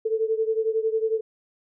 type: beating tone pair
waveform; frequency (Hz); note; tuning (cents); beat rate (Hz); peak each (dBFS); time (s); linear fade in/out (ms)
sine; 440 / 451; A4 / A4; 0 / +43; 11; -23 / -26; 0.05-1.21; 10
effects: none